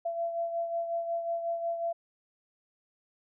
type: beating tone pair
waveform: sine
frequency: 675 / 680.5 Hz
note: E5 / F5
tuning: +41 / -45 cents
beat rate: 5.5 Hz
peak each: -30 / -39 dBFS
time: 0.05-1.93 s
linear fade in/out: 10 ms
effects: none